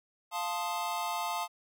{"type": "chord", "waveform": "square", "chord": "F dominant seventh", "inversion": "none", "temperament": "equal", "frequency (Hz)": [698.5, 880, 1046.5, 1244.5], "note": ["F5", "A5", "C6", "Eb6"], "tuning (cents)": [0, 0, 0, 0], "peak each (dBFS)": [-38, -36, -40, -40], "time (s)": [0.31, 1.48], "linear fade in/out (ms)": 50, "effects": []}